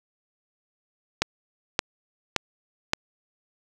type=click train; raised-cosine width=0.2 ms; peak=-3 dBFS; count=4; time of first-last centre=1.22-2.934 s; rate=1.75 Hz; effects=7-bit